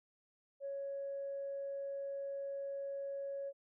sine tone, 555 Hz, C#5, 2 cents sharp, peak -38 dBFS, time 0.6-3.53 s, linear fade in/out 50 ms, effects tanh soft clip ceiling -34 dBFS

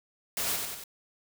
white noise with echo, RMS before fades -31 dBFS, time 0.37-0.56 s, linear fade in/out 2 ms, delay 93 ms, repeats 3, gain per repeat -4 dB, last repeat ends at 0.839 s, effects none

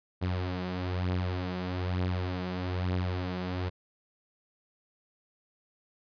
sawtooth beating tone pair, 90.6 / 91.7 Hz, F#2 / F#2, -36 / -15 cents, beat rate 1.1 Hz, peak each -27 / -31 dBFS, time 0.21-3.7 s, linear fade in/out 20 ms, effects resampled to 11025 Hz

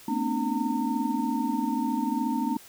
sine tone cluster, 222.9 / 245.4 / 265.9 / 299.7 / 912 Hz, A3 / B3 / C4 / D4 / A#5, +23 / -11 / +28 / +35 / -38 cents, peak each -31 dBFS, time 0.08-2.57 s, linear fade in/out 5 ms, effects white hiss -50 dBFS RMS until 2.68 s

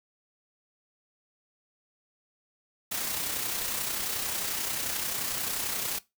white noise with amplitude modulation, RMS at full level -30 dBFS, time 2.91-5.99 s, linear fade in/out 10 ms, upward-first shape sine, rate 31.3 Hz, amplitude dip 40%, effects noise-tail reverb RT60 0.2 s tail -19 dB re dry

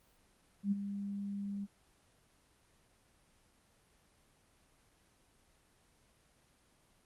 sine tone with ADSR envelope, 200.5 Hz, G3, 39 cents sharp, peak -27 dBFS, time 0.63-1.67 s, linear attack 86 ms, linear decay 24 ms, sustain -10 dB, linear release 36 ms, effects pink hiss -69 dBFS RMS until 7.05 s + Opus 24 kbps

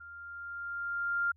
sine tone with level ramp, 1396.9 Hz, F6, in tune, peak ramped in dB -46 to -26 dBFS, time 0-1.32 s, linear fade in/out 10 ms, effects added 80 Hz sine -61 dBFS peak until 1.36 s

